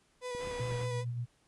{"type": "tone with vibrato", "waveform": "35% pulse", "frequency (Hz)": 493.9, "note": "B4", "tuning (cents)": 0, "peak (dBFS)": -35, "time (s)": [0.21, 1.05], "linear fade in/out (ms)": 50, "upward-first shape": "square", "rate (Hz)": 5, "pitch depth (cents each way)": 19}
{"type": "click train", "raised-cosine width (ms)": 3, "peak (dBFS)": -33, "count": 4, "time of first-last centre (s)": [0.35, 0.72], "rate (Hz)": 8.11}
{"type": "low-pass noise", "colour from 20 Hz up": "pink", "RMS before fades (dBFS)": -47, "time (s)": [0.37, 0.88], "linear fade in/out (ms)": 50, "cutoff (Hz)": 3400, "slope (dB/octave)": 24}
{"type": "tone with tremolo", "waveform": "sine", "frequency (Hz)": 120, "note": "B2", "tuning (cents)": -49, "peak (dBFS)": -32, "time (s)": [0.59, 1.26], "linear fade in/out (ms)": 20, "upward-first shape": "sine", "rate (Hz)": 8.6, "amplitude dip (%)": 35}
{"effects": ["pink hiss -70 dBFS RMS until 1.47 s", "resampled to 24000 Hz"]}